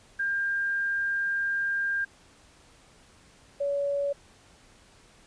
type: tone pair in turn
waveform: sine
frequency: 1600 / 565.7 Hz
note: G6 / C#5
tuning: +35 / +35 cents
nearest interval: octave + tritone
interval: 1800 cents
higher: first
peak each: -25 dBFS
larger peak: neither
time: 0.19-2.05 / 3.6-4.13 s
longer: first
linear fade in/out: 10 ms
effects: pink hiss -57 dBFS RMS until 5.26 s + resampled to 22050 Hz